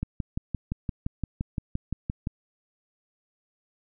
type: click train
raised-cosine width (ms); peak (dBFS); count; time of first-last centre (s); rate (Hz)
5; -16; 14; 0.03-2.271; 5.8
effects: none